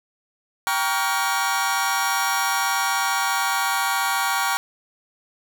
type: chord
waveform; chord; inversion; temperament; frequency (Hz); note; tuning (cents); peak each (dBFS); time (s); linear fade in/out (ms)
sawtooth; G half-diminished seventh; none; just; 784 / 940.8 / 1128.9 / 1411.2; G5 / Bb5 / Db6 / F6; 0 / +16 / +31 / +18; -22; 0.67-4.57; 0
effects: none